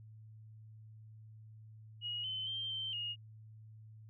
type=tone with pitch steps; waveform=sine; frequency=2893 / 3057 / 3153 / 3115 / 2862 Hz; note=F#7 / G7 / G7 / G7 / F7; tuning=-40 / -44 / +9 / -12 / +42 cents; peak=-37 dBFS; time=2.01-3.16 s; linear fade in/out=50 ms; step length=230 ms; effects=added 109 Hz sine -52 dBFS peak until 4.09 s